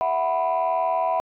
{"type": "chord", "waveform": "sine", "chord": "E suspended second", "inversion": "none", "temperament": "equal", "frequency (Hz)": [659.3, 740, 987.8], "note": ["E5", "F#5", "B5"], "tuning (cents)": [0, 0, 0], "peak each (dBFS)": -23, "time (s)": [0.01, 1.2], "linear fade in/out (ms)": 0, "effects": ["tanh soft clip ceiling -15 dBFS"]}